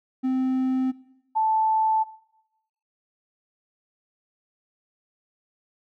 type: tone pair in turn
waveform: triangle / sine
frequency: 259.7 / 877.6 Hz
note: C4 / A5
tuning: -13 / -5 cents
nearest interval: octave + major sixth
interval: 2108 cents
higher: second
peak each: -19 / -19 dBFS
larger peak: neither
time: 0.23-0.92 / 1.35-2.04 s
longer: neither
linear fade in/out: 20 ms
effects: noise-tail reverb RT60 0.9 s tail -19 dB re dry